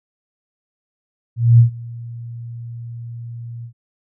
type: tone with ADSR envelope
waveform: sine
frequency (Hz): 117.6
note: A#2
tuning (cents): +16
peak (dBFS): -4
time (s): 1.36-3.73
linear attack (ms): 230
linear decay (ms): 110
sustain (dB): -24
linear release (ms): 88
effects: none